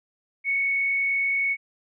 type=tone with frequency modulation; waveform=sine; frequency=2217 Hz; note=C#7; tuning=in tune; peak=-21 dBFS; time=0.44-1.57 s; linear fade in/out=50 ms; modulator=42.7 Hz; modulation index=0.42; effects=none